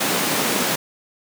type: high-pass noise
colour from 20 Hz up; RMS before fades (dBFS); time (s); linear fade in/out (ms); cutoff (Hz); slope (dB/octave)
pink; -21; 0-0.76; 10; 170; 24
effects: none